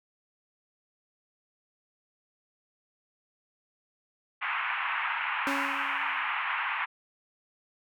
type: band-pass noise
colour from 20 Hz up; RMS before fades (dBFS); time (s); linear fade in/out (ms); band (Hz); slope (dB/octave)
pink; -31; 4.41-6.86; 20; 890 to 2700; 48
type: tone with exponential decay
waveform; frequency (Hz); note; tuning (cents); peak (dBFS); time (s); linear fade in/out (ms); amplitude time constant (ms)
sawtooth; 277.6; C#4; +3; -25; 5.47-6.35; 1; 190
effects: none

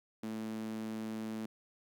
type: tone with high-pass filter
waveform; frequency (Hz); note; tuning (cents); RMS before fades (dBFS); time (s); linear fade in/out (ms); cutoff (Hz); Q
sawtooth; 110; A2; 0; -40; 0.23-1.46; 5; 240; 4.5
effects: none

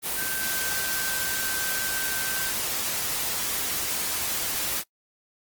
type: tone in noise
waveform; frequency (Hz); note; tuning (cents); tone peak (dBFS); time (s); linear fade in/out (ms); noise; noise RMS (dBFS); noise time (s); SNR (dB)
sine; 1550; G6; -20; -32; 0.15-2.53; 50; white; -28; 0.02-4.84; -7
effects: noise-tail reverb RT60 0.1 s tail -22 dB re dry + Opus 24 kbps

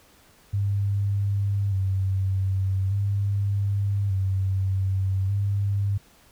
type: tone with vibrato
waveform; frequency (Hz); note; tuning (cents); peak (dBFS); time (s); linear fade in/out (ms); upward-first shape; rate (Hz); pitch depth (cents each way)
sine; 98; G2; 0; -21; 0.53-5.98; 10; square; 0.42; 39
effects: pink hiss -56 dBFS RMS until 6.31 s

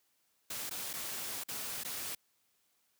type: noise with dropouts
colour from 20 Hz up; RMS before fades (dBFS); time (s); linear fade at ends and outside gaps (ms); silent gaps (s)
white; -40; 0.5-2.15; 5; 0.696-0.709 / 0.932-0.936 / 1.437-1.485 / 1.836-1.847
effects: white hiss -75 dBFS RMS until 2.99 s + high-pass 80 Hz 12 dB/octave

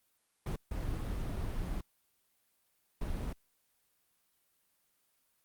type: noise bursts at uneven times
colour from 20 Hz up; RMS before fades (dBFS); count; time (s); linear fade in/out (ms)
brown; -36; 3; 0.46-0.56 / 0.71-1.81 / 3.01-3.33; 5
effects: white hiss -75 dBFS RMS until 5.44 s + Opus 32 kbps

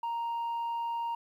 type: tone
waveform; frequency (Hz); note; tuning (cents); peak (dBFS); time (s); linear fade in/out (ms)
sine; 932.3; A#5; 0; -28; 0.03-1.15; 5
effects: tanh soft clip ceiling -30 dBFS + 11-bit

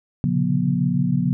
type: tone cluster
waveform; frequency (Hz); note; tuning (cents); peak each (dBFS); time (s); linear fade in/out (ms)
sine; 119.7 / 135.3 / 141.9 / 180.2 / 240.1; A#2 / C#3 / C#3 / F#3 / B3; +46 / -42 / +41 / -45 / -49; -29 / -29 / -22 / -21 / -24; 0.24-1.33; 0
effects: none

